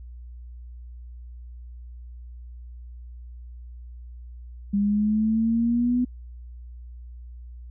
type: exponential sweep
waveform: sine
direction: up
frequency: 200.1 to 249.7 Hz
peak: -19 dBFS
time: 4.73-6.05 s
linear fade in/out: 10 ms
effects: added 60 Hz sine -38 dBFS peak until 7.7 s